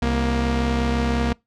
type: tone pair together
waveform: sawtooth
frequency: 65.8 / 235.1 Hz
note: C2 / A#3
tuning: +10 / +15 cents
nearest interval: octave + minor seventh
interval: 2205 cents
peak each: -18 dBFS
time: 0.02-1.33 s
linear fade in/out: 5 ms
effects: noise-tail reverb RT60 0.2 s tail -25 dB re dry + low-pass 5000 Hz 12 dB/octave